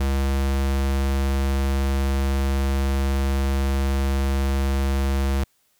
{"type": "tone", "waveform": "square", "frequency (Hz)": 68.1, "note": "C#2", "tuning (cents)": -30, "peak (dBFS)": -20, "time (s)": [0, 5.44], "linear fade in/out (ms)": 5, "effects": ["white hiss -65 dBFS RMS until 5.79 s"]}